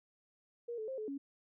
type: tone with pitch steps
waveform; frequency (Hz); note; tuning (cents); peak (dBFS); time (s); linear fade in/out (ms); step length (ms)
sine; 473.7 / 435.6 / 528 / 430.6 / 278.2; A#4 / A4 / C5 / A4 / C#4; +28 / -17 / +16 / -37 / +6; -38; 0.68-1.18; 10; 100
effects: none